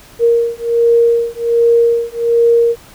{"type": "beating tone pair", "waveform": "sine", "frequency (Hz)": [466.8, 468.1], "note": ["A#4", "A#4"], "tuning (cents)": [2, 7], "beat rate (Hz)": 1.3, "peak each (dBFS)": -12, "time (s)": [0.19, 2.76], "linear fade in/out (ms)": 50, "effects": ["pink hiss -41 dBFS RMS until 2.94 s"]}